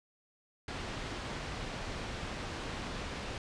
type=low-pass noise; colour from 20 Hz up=pink; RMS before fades=-40 dBFS; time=0.68-3.38 s; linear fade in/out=2 ms; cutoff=4400 Hz; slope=12 dB/octave; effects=resampled to 22050 Hz